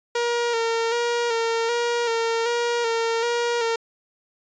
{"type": "tone with vibrato", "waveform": "sawtooth", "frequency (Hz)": 466.2, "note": "A#4", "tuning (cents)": 0, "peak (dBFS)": -17, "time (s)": [0.15, 3.76], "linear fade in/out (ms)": 5, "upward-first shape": "square", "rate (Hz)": 1.3, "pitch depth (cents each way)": 32, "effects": ["resampled to 16000 Hz"]}